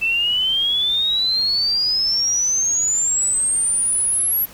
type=exponential sweep; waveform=sine; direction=up; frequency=2637 to 11790 Hz; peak=-16 dBFS; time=0.01-4.46 s; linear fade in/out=20 ms; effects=pink hiss -42 dBFS RMS until 4.53 s